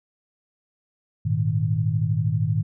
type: chord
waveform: sine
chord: Ab suspended second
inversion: none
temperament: equal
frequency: 103.83 / 116.54 / 155.56 Hz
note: Ab2 / Bb2 / Eb3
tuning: 0 / 0 / 0 cents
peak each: -24 dBFS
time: 1.25-2.63 s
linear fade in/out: 10 ms
effects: none